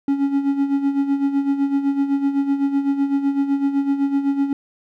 triangle tone with tremolo, 278.3 Hz, C#4, 7 cents sharp, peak -12 dBFS, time 0.08-4.53 s, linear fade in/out 2 ms, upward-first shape sine, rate 7.9 Hz, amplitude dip 65%, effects none

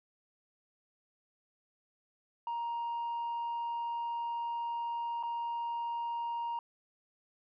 sine tone with dropouts, 938 Hz, A#5, 11 cents sharp, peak -31 dBFS, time 2.47-6.59 s, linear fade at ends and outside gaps 2 ms, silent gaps 5.228-5.234 s, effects tanh soft clip ceiling -32 dBFS

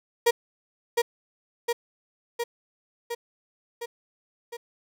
35% pulse tone with echo, 472 Hz, A#4, 22 cents sharp, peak -15 dBFS, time 0.26-0.31 s, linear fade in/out 10 ms, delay 710 ms, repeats 6, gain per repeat -3 dB, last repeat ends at 4.57 s, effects none

